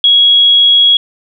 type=tone; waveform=sine; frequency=3322 Hz; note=G#7; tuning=in tune; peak=-4 dBFS; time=0.04-0.97 s; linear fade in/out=2 ms; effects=none